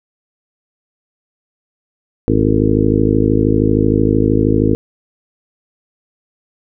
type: harmonic tone with a mistuned harmonic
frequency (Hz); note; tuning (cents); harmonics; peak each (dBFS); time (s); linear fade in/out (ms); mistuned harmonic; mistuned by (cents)
53; G#1; +36; 1 / 2 / 3 / 4 / 5 / 6 / 7 / 8 / 9; -21 / -17 / -21 / -21 / -16 / -17 / -21 / -22 / -20; 2.28-4.75; 0; 9; -44
effects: none